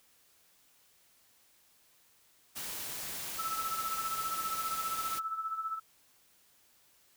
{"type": "noise", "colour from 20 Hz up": "white", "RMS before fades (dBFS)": -40, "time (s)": [2.55, 5.2], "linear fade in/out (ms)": 20}
{"type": "tone with tremolo", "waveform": "sine", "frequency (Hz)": 1313, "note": "E6", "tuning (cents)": -7, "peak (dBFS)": -31, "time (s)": [3.38, 5.8], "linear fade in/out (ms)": 20, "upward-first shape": "sine", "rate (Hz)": 15, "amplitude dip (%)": 65}
{"effects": ["white hiss -66 dBFS RMS until 7.16 s"]}